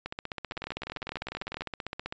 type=two click trains; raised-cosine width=0.3 ms; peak=-20 / -18 dBFS; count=23 / 33; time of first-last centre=0.52-1.62 / 0.06-2.125 s; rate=20 / 15.5 Hz; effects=resampled to 16000 Hz